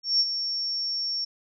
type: tone with ADSR envelope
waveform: sine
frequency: 5480 Hz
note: F8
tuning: 34 cents flat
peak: -17 dBFS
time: 0.03-1.25 s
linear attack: 170 ms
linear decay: 44 ms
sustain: -9 dB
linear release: 9 ms
effects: none